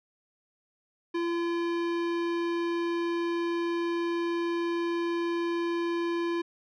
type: tone with hard clipping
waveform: sine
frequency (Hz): 340.8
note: F4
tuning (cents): -42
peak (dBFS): -29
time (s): 1.14-6.42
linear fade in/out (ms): 10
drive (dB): 17
effects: resampled to 22050 Hz